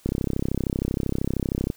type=click train; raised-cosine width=3 ms; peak=-11 dBFS; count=55; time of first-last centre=0.06-1.701 s; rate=32.9 Hz; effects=white hiss -56 dBFS RMS until 1.76 s